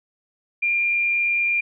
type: tone with frequency modulation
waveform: sine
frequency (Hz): 2397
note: D7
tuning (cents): +35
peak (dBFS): -18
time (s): 0.62-1.61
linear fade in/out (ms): 10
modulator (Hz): 85.1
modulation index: 0.39
effects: none